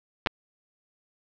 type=clicks; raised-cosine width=0.3 ms; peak=-8 dBFS; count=2; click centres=0.262 / 0.271 s; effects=low-pass 5000 Hz 12 dB/octave